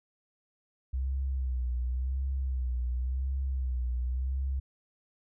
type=tone with vibrato; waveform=sine; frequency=64 Hz; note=C2; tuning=38 cents flat; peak=-28 dBFS; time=0.93-4.6 s; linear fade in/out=10 ms; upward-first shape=sine; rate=0.92 Hz; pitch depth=80 cents each way; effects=none